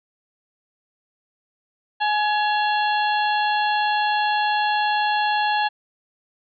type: harmonic tone with a mistuned harmonic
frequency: 842 Hz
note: G#5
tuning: 24 cents sharp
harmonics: 1 / 2 / 3 / 4 / 5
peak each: -19 / -25 / -29 / -31 / -33 dBFS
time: 2-5.69 s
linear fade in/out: 20 ms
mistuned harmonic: 3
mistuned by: +140 cents
effects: MP3 96 kbps